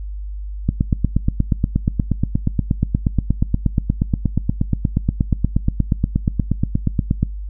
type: click train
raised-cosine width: 5 ms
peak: -3 dBFS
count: 56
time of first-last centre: 0.69-7.23 s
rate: 8.41 Hz
effects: noise-tail reverb RT60 0.3 s tail -25 dB re dry + added 50 Hz sine -25 dBFS peak until 7.49 s